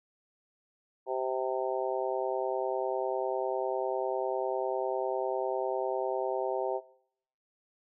harmonic tone, 130 Hz, C3, 11 cents flat, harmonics 3 / 4 / 5 / 6 / 7, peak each -34 / -35 / -36 / -37 / -37 dBFS, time 1.06-6.81 s, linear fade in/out 50 ms, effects noise-tail reverb RT60 0.7 s tail -20 dB re dry

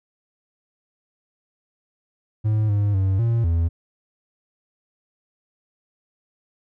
triangle tone with pitch steps, 107.9 / 102.5 / 95.8 / 116.1 / 83.5 Hz, A2 / G#2 / G2 / A#2 / E2, -33 / -22 / -39 / -7 / +23 cents, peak -15 dBFS, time 2.44-3.69 s, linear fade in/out 20 ms, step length 250 ms, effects none

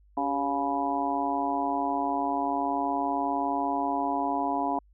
harmonic tone with a mistuned harmonic, 140.4 Hz, C#3, 22 cents sharp, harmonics 2 / 3 / 4 / 5 / 6 / 7, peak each -31 / -38 / -41 / -30 / -32 / -31 dBFS, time 0.17-4.79 s, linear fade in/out 5 ms, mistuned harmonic 3, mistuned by -90 cents, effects added 50 Hz sine -56 dBFS peak until 4.93 s

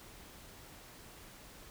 silence, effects pink hiss -54 dBFS RMS until 1.7 s

